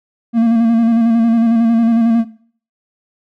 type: tone with vibrato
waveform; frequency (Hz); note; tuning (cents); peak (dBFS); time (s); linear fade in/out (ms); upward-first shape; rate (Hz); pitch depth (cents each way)
triangle; 229.7; A#3; -25; -6; 0.33-2.25; 50; square; 11; 27
effects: noise-tail reverb RT60 0.5 s tail -18 dB re dry